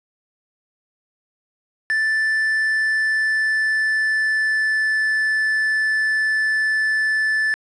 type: tone with pitch glide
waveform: triangle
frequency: 1760 to 1748.9 Hz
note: A6 to A6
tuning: 0 to -11 cents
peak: -15 dBFS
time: 1.9-7.54 s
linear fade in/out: 0 ms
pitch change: -11 cents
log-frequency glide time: 2.37-5.09 s
effects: resampled to 22050 Hz + 8-bit